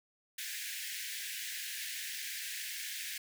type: high-pass noise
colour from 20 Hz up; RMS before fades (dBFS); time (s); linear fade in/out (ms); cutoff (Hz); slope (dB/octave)
pink; -41; 0.38-3.18; 5; 1600; 96
effects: none